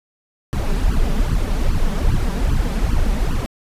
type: noise with flanger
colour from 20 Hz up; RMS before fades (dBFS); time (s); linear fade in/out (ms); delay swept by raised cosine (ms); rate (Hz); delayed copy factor
brown; -17; 0.53-3.46; 0; 0.65 to 5.15; 2.5; +0.9
effects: resampled to 32000 Hz